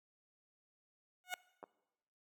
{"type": "tone with exponential growth", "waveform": "15% pulse", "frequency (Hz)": 729, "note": "F#5", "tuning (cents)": -26, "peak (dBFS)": -28, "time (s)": [1.24, 1.34], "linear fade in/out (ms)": 0, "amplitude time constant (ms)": 20}
{"type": "clicks", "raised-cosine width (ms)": 1, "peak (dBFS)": -33, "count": 2, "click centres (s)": [1.629, 1.639]}
{"effects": ["noise-tail reverb RT60 1.0 s tail -21 dB re dry", "high-pass 400 Hz 12 dB/octave"]}